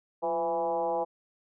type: tone with frequency modulation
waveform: sine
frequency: 667 Hz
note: E5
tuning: 20 cents sharp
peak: -26 dBFS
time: 0.22-1.05 s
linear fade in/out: 20 ms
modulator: 161 Hz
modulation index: 1.6
effects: none